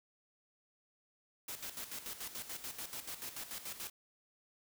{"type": "noise with tremolo", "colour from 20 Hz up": "white", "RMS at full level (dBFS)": -43, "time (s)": [1.48, 3.9], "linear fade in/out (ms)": 5, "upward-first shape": "square", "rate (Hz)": 6.9, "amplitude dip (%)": 65, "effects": []}